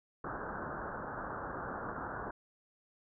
white low-pass noise, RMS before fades -41 dBFS, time 0.24-2.31 s, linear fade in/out 5 ms, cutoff 1600 Hz, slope 96 dB/octave, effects none

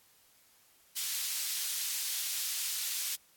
pink high-pass noise, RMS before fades -35 dBFS, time 0.96-3.16 s, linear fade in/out 10 ms, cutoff 3900 Hz, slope 12 dB/octave, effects white hiss -64 dBFS RMS until 3.36 s + AAC 64 kbps

